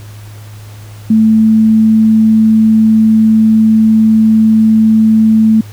sine tone, 220 Hz, A3, in tune, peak -4 dBFS, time 1.1-5.61 s, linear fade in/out 5 ms, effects added 105 Hz sine -28 dBFS peak until 5.72 s + pink hiss -39 dBFS RMS until 5.72 s

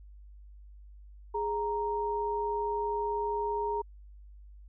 sine tone pair together, 415.3 / 932.3 Hz, G#4 / A#5, 0 / 0 cents, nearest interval octave + major second, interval 1400 cents, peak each -32 / -31 dBFS, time 1.34-3.82 s, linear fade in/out 10 ms, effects added 50 Hz sine -48 dBFS peak until 4.68 s

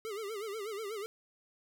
square tone with vibrato, 421.5 Hz, G#4, 26 cents sharp, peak -38 dBFS, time 0.05-1.06 s, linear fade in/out 0 ms, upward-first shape sine, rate 8.2 Hz, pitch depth 130 cents each way, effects none

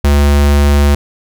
square tone, 71.8 Hz, D2, 39 cents flat, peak -7 dBFS, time 0.04-0.95 s, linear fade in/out 5 ms, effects none

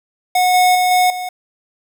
square tone with level steps, 730 Hz, F#5, 24 cents flat, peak -12 / -10 / -13 / -11 / -23 dBFS, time 0.35-1.29 s, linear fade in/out 5 ms, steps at 0.54 / 0.75 / 0.91 / 1.1 s, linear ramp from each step 2 ms, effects 7-bit

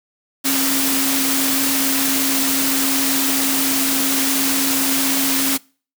sine tone in noise, 270.8 Hz, C#4, 40 cents flat, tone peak -21 dBFS, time 0.44-5.58 s, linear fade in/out 20 ms, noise white, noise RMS -19 dBFS, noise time 0.44-5.58 s, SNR -5 dB, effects noise-tail reverb RT60 0.4 s tail -25 dB re dry + high-pass 150 Hz 12 dB/octave

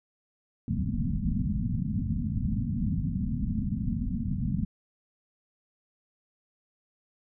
white low-pass noise, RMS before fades -29 dBFS, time 0.68-4.65 s, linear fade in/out 2 ms, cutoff 250 Hz, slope 96 dB/octave, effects none

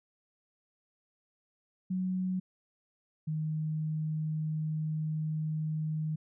sine tone pair in turn, 185 / 155.57 Hz, F#3 / D#3, 0 / 0 cents, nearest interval minor third, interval 300 cents, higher first, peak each -29 / -30 dBFS, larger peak first, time 1.9-2.4 / 3.27-6.16 s, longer second, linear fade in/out 10 ms, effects none

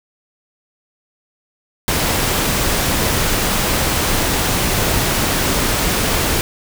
pink noise, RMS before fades -17 dBFS, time 1.88-6.41 s, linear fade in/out 0 ms, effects none

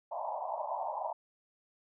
white band-pass noise, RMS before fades -37 dBFS, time 0.11-1.13 s, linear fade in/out 10 ms, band 580 to 1000 Hz, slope 96 dB/octave, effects none

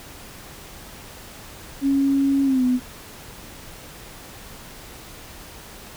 sine tone with pitch glide, 275.4 to 251.1 Hz, C#4 to B3, -11 to +29 cents, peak -16 dBFS, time 1.81-2.8 s, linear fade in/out 50 ms, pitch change -160 cents, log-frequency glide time 2.44-2.64 s, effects pink hiss -41 dBFS RMS until 5.96 s

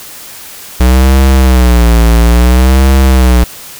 square tone with vibrato, 61.74 Hz, B1, in tune, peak -4 dBFS, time 0.8-3.44 s, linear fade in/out 5 ms, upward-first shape sine, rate 0.59 Hz, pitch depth 130 cents each way, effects white hiss -29 dBFS RMS until 3.79 s

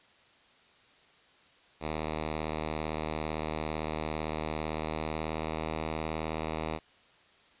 5% pulse tone with pitch glide, 77.78 to 79 Hz, D#2 to D#2, 0 to +27 cents, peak -21 dBFS, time 1.8-6.8 s, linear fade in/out 50 ms, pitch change +27 cents, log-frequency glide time 4.57-5.55 s, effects white hiss -61 dBFS RMS until 7.6 s + resampled to 8000 Hz

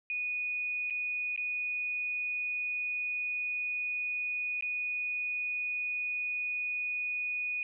sine tone with dropouts, 2475 Hz, D#7, 10 cents flat, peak -31 dBFS, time 0.1-7.63 s, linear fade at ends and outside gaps 1 ms, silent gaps 0.9-0.906 / 1.362-1.376 / 4.609-4.624 s, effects none

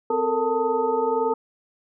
sine tone cluster, 258.8 / 438.9 / 460.3 / 890 / 1255 Hz, C4 / A4 / A#4 / A5 / D#6, -19 / -4 / -22 / +20 / +15 cents, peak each -32 / -26 / -23 / -25 / -32 dBFS, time 0.1-1.34 s, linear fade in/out 5 ms, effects none

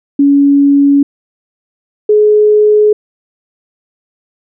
sine tone pair in turn, 281.9 / 422.4 Hz, C#4 / G#4, +29 / +29 cents, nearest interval perfect fifth, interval 700 cents, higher second, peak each -4 dBFS, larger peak neither, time 0.19-1.03 / 2.09-2.93 s, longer neither, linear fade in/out 5 ms, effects none

